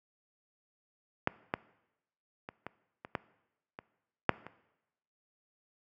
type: clicks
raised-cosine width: 0.5 ms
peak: -11 / -14 / -26 / -24 / -27 / -16 / -27 / -6 / -28 dBFS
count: 9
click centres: 1.274 / 1.539 / 2.489 / 2.666 / 3.049 / 3.152 / 3.789 / 4.293 / 4.466 s
effects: noise-tail reverb RT60 0.9 s tail -20 dB re dry + high-pass 100 Hz 12 dB/octave